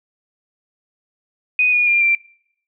sine tone with pitch steps, 2489 / 2445 / 2401 / 2359 Hz, D#7 / D#7 / D7 / D7, 0 / -31 / +38 / +7 cents, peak -12 dBFS, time 1.59-2.15 s, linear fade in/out 2 ms, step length 140 ms, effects noise-tail reverb RT60 0.7 s tail -24 dB re dry

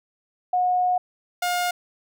sine / sawtooth tone pair in turn, 726 / 711.9 Hz, F#5 / F5, -33 / +33 cents, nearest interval unison, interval 34 cents, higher first, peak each -18 dBFS, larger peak neither, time 0.53-0.98 / 1.42-1.71 s, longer first, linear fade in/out 5 ms, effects none

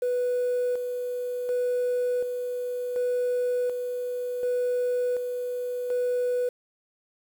sine tone with tremolo, 493.9 Hz, B4, in tune, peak -21 dBFS, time 0.02-6.49 s, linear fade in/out 5 ms, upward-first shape square, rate 0.68 Hz, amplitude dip 50%, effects tanh soft clip ceiling -21 dBFS + 8-bit

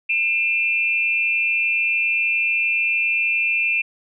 sine tone pair together, 2408 / 2655 Hz, D7 / E7, +43 / +12 cents, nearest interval major second, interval 169 cents, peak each -20 / -20 dBFS, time 0.09-3.82 s, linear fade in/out 10 ms, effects none

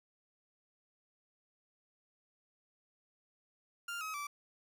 30% pulse tone with pitch steps, 1396.9 / 1273.6 / 1161.2 Hz, F6 / D#6 / D6, 0 / +40 / -20 cents, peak -36 dBFS, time 3.88-4.27 s, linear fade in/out 5 ms, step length 130 ms, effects none

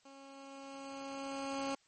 15% pulse tone with level ramp, 273.7 Hz, C#4, 22 cents flat, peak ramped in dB -47 to -28 dBFS, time 0.05-1.75 s, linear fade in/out 5 ms, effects white hiss -70 dBFS RMS until 1.87 s + MP3 32 kbps

